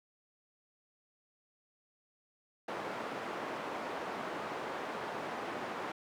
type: band-pass noise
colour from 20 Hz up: white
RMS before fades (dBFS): -40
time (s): 2.68-5.92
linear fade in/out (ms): 5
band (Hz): 240 to 1100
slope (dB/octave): 12
effects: none